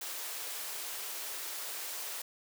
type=high-pass noise; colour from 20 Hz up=white; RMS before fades=-40 dBFS; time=0.01-2.22 s; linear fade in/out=5 ms; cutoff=370 Hz; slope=24 dB/octave; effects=none